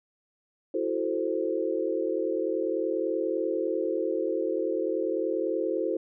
sine chord, F# half-diminished seventh, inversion third, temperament equal, 329.6 / 370 / 440 / 523.3 Hz, E4 / F#4 / A4 / C5, 0 / 0 / 0 / 0 cents, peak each -31 dBFS, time 0.74-5.97 s, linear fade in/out 5 ms, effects none

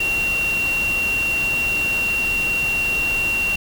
sine tone in noise, 2746 Hz, F7, 30 cents flat, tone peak -18 dBFS, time 0-3.56 s, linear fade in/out 5 ms, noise pink, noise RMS -30 dBFS, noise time 0-3.56 s, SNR +9 dB, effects none

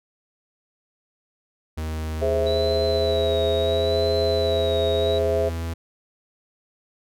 45% pulse tone with pitch glide, 78.8 to 82.86 Hz, D#2 to E2, +23 to +9 cents, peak -26 dBFS, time 1.77-5.74 s, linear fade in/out 10 ms, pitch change +86 cents, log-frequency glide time 2.55-3.69 s
sine chord, Ab augmented, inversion none, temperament equal, 415.3 / 523.3 / 659.3 Hz, Ab4 / C5 / E5, 0 / 0 / 0 cents, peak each -24 dBFS, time 2.21-5.5 s, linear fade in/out 20 ms
sine tone with vibrato, 3911 Hz, B7, 18 cents flat, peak -30 dBFS, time 2.46-5.19 s, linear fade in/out 10 ms, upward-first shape sine, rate 0.73 Hz, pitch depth 60 cents each way
effects none

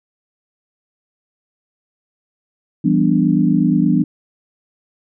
sine chord, E minor seventh, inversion none, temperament equal with one note detuned, 167.79 / 196 / 246.9 / 293.7 Hz, E3 / G3 / B3 / D4, +31 / 0 / 0 / 0 cents, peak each -17 dBFS, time 2.84-4.04 s, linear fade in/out 10 ms, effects none

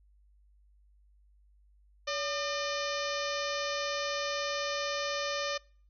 harmonic tone with a mistuned harmonic, 603 Hz, D5, 46 cents sharp, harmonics 1 / 2 / 3 / 4 / 5 / 6 / 7 / 8 / 9 / 10, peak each -35 / -38 / -40 / -41 / -42 / -43 / -43 / -44 / -45 / -45 dBFS, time 2.07-5.58 s, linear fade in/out 10 ms, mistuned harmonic 1, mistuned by -100 cents, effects noise-tail reverb RT60 0.5 s tail -25 dB re dry + added 50 Hz sine -60 dBFS peak until 5.89 s

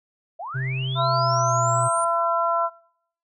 sine linear sweep, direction up, 610 to 9170 Hz, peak -30 dBFS, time 0.39-2.05 s, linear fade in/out 10 ms
triangle tone with pitch glide, 130.81 to 122.05 Hz, C3 to B2, 0 to -20 cents, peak -22 dBFS, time 0.54-1.89 s, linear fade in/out 20 ms, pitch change -120 cents, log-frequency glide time 1.09-1.55 s
harmonic tone, 337.2 Hz, E4, 39 cents sharp, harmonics 2 / 3 / 4, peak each -24 / -24 / -24 dBFS, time 0.95-2.7 s, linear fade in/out 50 ms
effects noise-tail reverb RT60 0.7 s tail -23 dB re dry

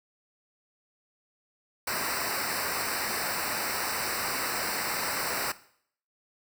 pink noise with comb filter, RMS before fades -31 dBFS, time 1.87-5.52 s, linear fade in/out 5 ms, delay 0.3 ms, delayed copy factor -1, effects noise-tail reverb RT60 0.6 s tail -17 dB re dry

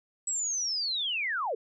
sine linear sweep, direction down, 7890 to 392 Hz, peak -28 dBFS, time 0.27-1.55 s, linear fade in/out 5 ms, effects none

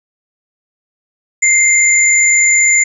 sine tone pair together, 2093 / 7071 Hz, C7 / A8, 0 / +8 cents, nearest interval octave + major sixth, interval 2108 cents, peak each -10 dBFS, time 1.42-2.84 s, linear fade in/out 10 ms, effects none

